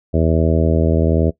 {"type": "harmonic tone", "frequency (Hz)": 80.8, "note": "E2", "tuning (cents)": -34, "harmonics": [1, 2, 3, 4, 5, 6, 7, 8], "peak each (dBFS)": [-16, -19, -21, -22, -23, -24, -24, -25], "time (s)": [0.13, 1.31], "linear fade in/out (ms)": 20, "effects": ["noise-tail reverb RT60 0.1 s tail -18 dB re dry"]}